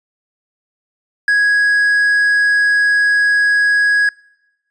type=tone; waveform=triangle; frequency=1661.2 Hz; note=G#6; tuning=in tune; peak=-8 dBFS; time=1.28-4.09 s; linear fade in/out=2 ms; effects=noise-tail reverb RT60 1.0 s tail -26 dB re dry + resampled to 24000 Hz